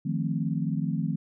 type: chord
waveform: sine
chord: F dominant seventh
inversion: third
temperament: equal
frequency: 155.56 / 174.61 / 220 / 261.6 Hz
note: Eb3 / F3 / A3 / C4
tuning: 0 / 0 / 0 / 0 cents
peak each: -29 / -30 / -32 / -34 dBFS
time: 0.05-1.16 s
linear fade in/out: 10 ms
effects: none